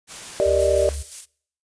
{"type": "noise", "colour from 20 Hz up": "white", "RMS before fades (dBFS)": -36, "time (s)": [0.07, 0.97], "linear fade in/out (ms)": 50}
{"type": "chord", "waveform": "sine", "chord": "Eb major seventh", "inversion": "first", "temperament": "equal", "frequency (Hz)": [392, 466.2, 587.3, 622.3], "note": ["G4", "Bb4", "D5", "Eb5"], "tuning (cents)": [0, 0, 0, 0], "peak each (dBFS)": [-23, -24, -18, -23], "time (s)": [0.4, 0.89], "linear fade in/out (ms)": 0}
{"type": "tone", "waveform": "sine", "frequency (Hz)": 71.4, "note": "D2", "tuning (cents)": -48, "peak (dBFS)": -27, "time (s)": [0.45, 1.03], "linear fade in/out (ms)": 20}
{"type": "noise with tremolo", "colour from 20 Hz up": "violet", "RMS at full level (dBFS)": -29, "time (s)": [0.58, 1.26], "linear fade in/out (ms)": 20, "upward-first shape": "square", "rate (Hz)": 5.6, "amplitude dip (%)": 45}
{"effects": ["noise-tail reverb RT60 0.6 s tail -24 dB re dry", "resampled to 22050 Hz"]}